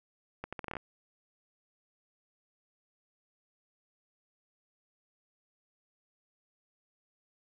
accelerating click train, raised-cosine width 0.5 ms, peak -23 dBFS, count 9, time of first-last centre 0.44-0.768 s, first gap 86 ms, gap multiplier 0.77, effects none

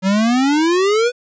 square exponential sweep, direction up, 185 to 499.7 Hz, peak -13 dBFS, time 0.02-1.12 s, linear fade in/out 50 ms, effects resampled to 16000 Hz

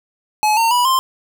square tone with pitch steps, 852 / 913.2 / 978.7 / 1048.9 Hz, G#5 / A#5 / B5 / C6, +44 / -36 / -16 / +4 cents, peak -13 dBFS, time 0.43-0.99 s, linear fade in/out 0 ms, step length 140 ms, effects none

